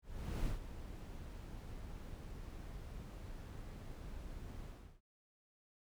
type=noise with ADSR envelope; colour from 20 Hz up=brown; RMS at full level=-37 dBFS; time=0.02-5.01 s; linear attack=440 ms; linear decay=130 ms; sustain=-11 dB; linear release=350 ms; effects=none